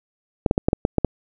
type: clicks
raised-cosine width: 2 ms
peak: -3 dBFS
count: 8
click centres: 0.462 / 0.511 / 0.579 / 0.685 / 0.731 / 0.851 / 0.983 / 1.047 s
effects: none